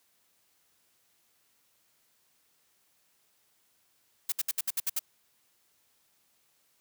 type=noise bursts; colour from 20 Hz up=blue; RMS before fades=-29 dBFS; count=8; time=4.29-4.993 s; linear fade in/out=5 ms; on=31 ms; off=65 ms; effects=white hiss -70 dBFS RMS until 6.8 s + high-pass 60 Hz 12 dB/octave